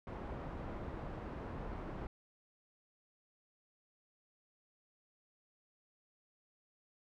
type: low-pass noise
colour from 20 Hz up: pink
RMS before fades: -44 dBFS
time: 0.07-2.07 s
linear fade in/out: 2 ms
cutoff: 1100 Hz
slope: 12 dB/octave
effects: none